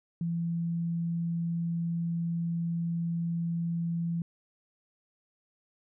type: tone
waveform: sine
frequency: 168.6 Hz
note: E3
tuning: 39 cents sharp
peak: -28 dBFS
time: 0.21-4.22 s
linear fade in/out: 2 ms
effects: none